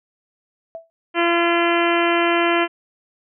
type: tone with exponential decay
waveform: sine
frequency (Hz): 659.3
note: E5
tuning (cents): 0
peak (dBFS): -26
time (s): 0.75-0.9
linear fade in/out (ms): 0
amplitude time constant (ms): 31
type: harmonic tone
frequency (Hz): 341.5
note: F4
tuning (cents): -39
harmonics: 1 / 2 / 3 / 4 / 5 / 6 / 7 / 8 / 9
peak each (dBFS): -19 / -22 / -24 / -25 / -26 / -27 / -27 / -28 / -29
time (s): 1.14-2.68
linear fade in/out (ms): 50
effects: none